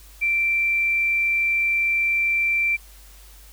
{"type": "tone", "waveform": "sine", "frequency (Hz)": 2349, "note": "D7", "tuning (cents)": 0, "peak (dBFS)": -18, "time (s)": [0.21, 2.77], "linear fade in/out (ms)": 20, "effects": ["added 50 Hz sine -45 dBFS peak until 3.52 s", "white hiss -50 dBFS RMS until 3.52 s"]}